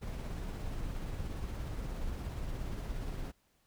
brown noise with tremolo, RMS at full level -37 dBFS, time 0.01-3.32 s, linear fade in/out 20 ms, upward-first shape triangle, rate 17 Hz, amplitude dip 30%, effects pink hiss -73 dBFS RMS until 3.66 s

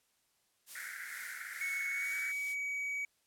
blue noise with tremolo, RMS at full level -45 dBFS, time 0.66-2.56 s, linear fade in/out 50 ms, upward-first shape sine, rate 2.2 Hz, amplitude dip 40%
white band-pass noise, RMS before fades -45 dBFS, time 0.75-2.32 s, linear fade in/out 5 ms, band 1400 to 2200 Hz, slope 96 dB/octave
triangle tone with pitch glide, 2209 to 2267 Hz, C#7 to C#7, -7 to +38 cents, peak -33 dBFS, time 1.61-3.05 s, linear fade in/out 2 ms, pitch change +45 cents, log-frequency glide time 1.91-2.17 s
effects white hiss -75 dBFS RMS until 3.26 s + low-pass 12000 Hz 12 dB/octave

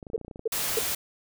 clicks, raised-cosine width 2 ms, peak -27 dBFS, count 11, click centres 0.028 / 0.068 / 0.101 / 0.134 / 0.179 / 0.213 / 0.248 / 0.281 / 0.312 / 0.359 / 0.394 s
sine tone bursts, 450 Hz, A4, 39 cents sharp, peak -22 dBFS, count 3, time 0.14-0.792 s, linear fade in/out 5 ms, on 24 ms, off 290 ms
white noise, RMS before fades -29 dBFS, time 0.52-0.95 s, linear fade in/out 5 ms
effects none

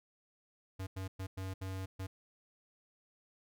square tone bursts at uneven times, 94.9 Hz, F#2, 44 cents sharp, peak -39 dBFS, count 6, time 0.79-0.87 / 0.96-1.08 / 1.19-1.27 / 1.37-1.54 / 1.61-1.86 / 1.99-2.07 s, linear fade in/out 10 ms, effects none

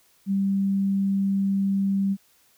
sine tone, 196 Hz, G3, in tune, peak -20 dBFS, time 0.26-2.17 s, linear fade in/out 50 ms, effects white hiss -61 dBFS RMS until 2.57 s

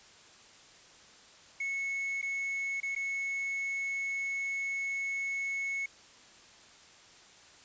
triangle tone with dropouts, 2199 Hz, C#7, 14 cents flat, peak -30 dBFS, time 1.6-5.86 s, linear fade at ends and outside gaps 5 ms, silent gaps 2.216-2.226 / 2.803-2.83 / 2.951-2.961 s, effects white hiss -56 dBFS RMS until 7.64 s + resampled to 16000 Hz

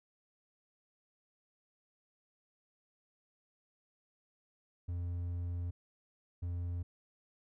triangle tone bursts at uneven times, 87.31 Hz, F2, in tune, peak -33 dBFS, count 2, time 4.88-5.71 / 6.42-6.83 s, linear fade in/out 10 ms, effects none

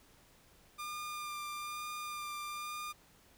sawtooth tone with vibrato, 1200 Hz, D6, 37 cents sharp, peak -36 dBFS, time 0.78-2.93 s, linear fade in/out 20 ms, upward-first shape sine, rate 1.1 Hz, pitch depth 15 cents each way, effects pink hiss -64 dBFS RMS until 3.37 s

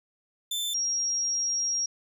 sawtooth / sine tone pair in turn, 3542 / 5623 Hz, A7 / F8, +11 / +11 cents, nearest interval minor sixth, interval 800 cents, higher second, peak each -25 dBFS, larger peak neither, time 0.51-0.74 / 0.74-1.86 s, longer second, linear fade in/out 5 ms, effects none

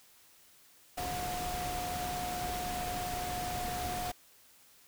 sine tone in noise, 720 Hz, F#5, 47 cents flat, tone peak -36 dBFS, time 0.97-4.12 s, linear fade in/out 10 ms, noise pink, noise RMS -39 dBFS, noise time 0.97-4.12 s, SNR 0 dB, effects white hiss -61 dBFS RMS until 4.87 s

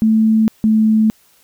sine tone pair in turn, 220 / 218.2 Hz, A3 / A3, 0 / -14 cents, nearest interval unison, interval 14 cents, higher first, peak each -9 dBFS, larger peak neither, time 0.02-0.48 / 0.64-1.1 s, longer neither, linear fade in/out 0 ms, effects white hiss -53 dBFS RMS until 1.43 s

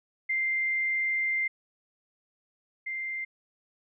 sine tone pair in turn, 2093 / 2093 Hz, C7 / C7, 0 / 0 cents, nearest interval unison, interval 0 cents, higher neither, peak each -25 / -31 dBFS, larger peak first, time 0.29-1.48 / 2.86-3.25 s, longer first, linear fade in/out 10 ms, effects none

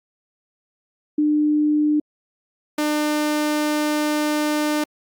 sine / sawtooth tone pair in turn, 300 / 300 Hz, D4 / D4, +37 / +37 cents, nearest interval unison, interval 0 cents, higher neither, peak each -15 dBFS, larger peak neither, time 1.18-2 / 2.78-4.84 s, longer second, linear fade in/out 5 ms, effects Opus 48 kbps

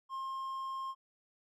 triangle tone, 1065 Hz, C6, 30 cents sharp, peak -35 dBFS, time 0.09-0.95 s, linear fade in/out 50 ms, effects none

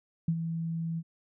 sine tone with ADSR envelope, 164.81 Hz, E3, in tune, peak -22 dBFS, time 0.28-1.03 s, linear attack 4 ms, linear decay 63 ms, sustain -8 dB, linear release 48 ms, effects none

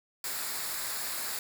white noise with comb filter, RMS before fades -35 dBFS, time 0.24-1.39 s, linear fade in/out 2 ms, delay 0.33 ms, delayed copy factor -0.55, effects none

